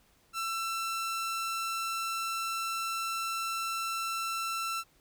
sawtooth tone, 1340 Hz, E6, 28 cents sharp, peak -28 dBFS, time 0.33-4.84 s, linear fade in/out 50 ms, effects pink hiss -66 dBFS RMS until 5 s

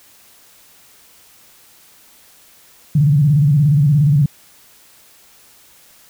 sine tone with vibrato, 145.5 Hz, D3, 16 cents flat, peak -9 dBFS, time 2.95-4.26 s, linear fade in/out 5 ms, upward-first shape square, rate 17 Hz, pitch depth 110 cents each way, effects white hiss -48 dBFS RMS until 6.09 s

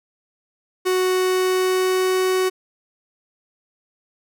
45% pulse tone with pitch glide, 370 to 372.8 Hz, F#4 to F#4, 0 to +13 cents, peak -17 dBFS, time 0.85-2.5 s, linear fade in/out 20 ms, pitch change +13 cents, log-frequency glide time 1.02-2.24 s, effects none

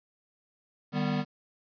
square chord, Eb augmented, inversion none, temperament equal with one note detuned, 151.75 / 196 / 246.9 Hz, Eb3 / G3 / B3, -43 / 0 / 0 cents, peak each -32 dBFS, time 0.92-1.25 s, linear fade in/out 50 ms, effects resampled to 11025 Hz + 10-bit

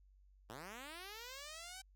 5% pulse linear sweep, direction up, 98 to 776 Hz, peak -37 dBFS, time 0.49-1.82 s, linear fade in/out 10 ms, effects added 48 Hz sine -63 dBFS peak until 1.95 s

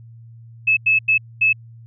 sine tone bursts at uneven times, 2600 Hz, E7, 24 cents flat, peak -12 dBFS, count 4, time 0.67-0.77 / 0.86-0.99 / 1.08-1.18 / 1.41-1.53 s, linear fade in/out 10 ms, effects added 115 Hz sine -39 dBFS peak until 1.86 s

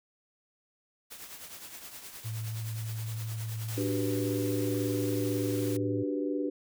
white noise with tremolo, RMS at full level -43 dBFS, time 1.1-3.84 s, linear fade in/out 20 ms, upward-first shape triangle, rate 9.6 Hz, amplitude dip 60%
sine tone, 111 Hz, A2, 16 cents sharp, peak -33 dBFS, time 2.24-6.04 s, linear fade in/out 20 ms
white noise, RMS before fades -43 dBFS, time 3.68-5.77 s, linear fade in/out 5 ms
sine chord, G major seventh, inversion second, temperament equal, 293.7 / 370 / 392 / 493.9 Hz, D4 / F#4 / G4 / B4, 0 / 0 / 0 / 0 cents, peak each -31 / -37 / -36 / -36 dBFS, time 3.77-6.5 s, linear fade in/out 10 ms
effects none

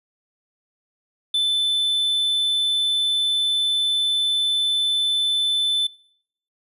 triangle tone, 3520 Hz, A7, in tune, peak -16 dBFS, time 1.34-5.87 s, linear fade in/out 5 ms, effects noise-tail reverb RT60 0.7 s tail -25 dB re dry + resampled to 32000 Hz

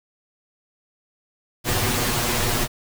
pink noise with comb filter, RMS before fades -22 dBFS, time 1.64-2.68 s, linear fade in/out 50 ms, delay 8.3 ms, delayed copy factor +1, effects none

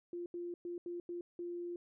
sine tone bursts at uneven times, 348.3 Hz, F4, 5 cents flat, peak -39 dBFS, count 6, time 0.13-0.26 / 0.34-0.54 / 0.65-0.78 / 0.86-1 / 1.09-1.21 / 1.39-1.76 s, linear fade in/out 2 ms, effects none

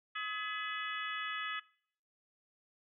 harmonic tone with a mistuned harmonic, 424.3 Hz, G#4, 37 cents sharp, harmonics 3 / 4 / 5 / 6 / 7 / 8, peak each -40 / -42 / -44 / -46 / -47 / -48 dBFS, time 0.15-1.6 s, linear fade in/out 10 ms, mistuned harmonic 5, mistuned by -94 cents, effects noise-tail reverb RT60 0.6 s tail -21 dB re dry

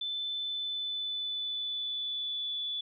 sine tone with pitch glide, 3520 to 3456 Hz, A7 to A7, 0 to -32 cents, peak -32 dBFS, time 0.01-2.81 s, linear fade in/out 5 ms, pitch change -32 cents, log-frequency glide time 0.35-2.56 s, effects none

